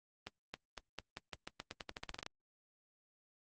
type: accelerating click train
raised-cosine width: 0.2 ms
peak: -24 dBFS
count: 18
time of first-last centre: 0.27-2.264 s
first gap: 270 ms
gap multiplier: 0.88
effects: Opus 24 kbps